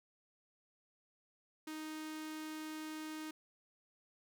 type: tone with notch filter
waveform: sawtooth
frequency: 311.1 Hz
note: D#4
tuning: in tune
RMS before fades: -45 dBFS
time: 1.67-3.31 s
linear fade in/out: 5 ms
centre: 670 Hz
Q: 1.7
effects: none